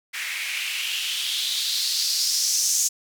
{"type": "noise with band-pass filter sweep", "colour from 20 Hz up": "blue", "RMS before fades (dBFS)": -25, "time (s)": [0.13, 2.89], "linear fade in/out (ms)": 20, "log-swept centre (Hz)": [2000, 6600], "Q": 3.7, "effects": []}